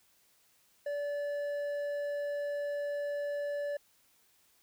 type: tone with hard clipping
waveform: triangle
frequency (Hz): 578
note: D5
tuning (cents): -28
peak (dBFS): -34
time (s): 0.86-3.77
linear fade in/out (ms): 5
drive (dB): 9
effects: white hiss -68 dBFS RMS until 4.62 s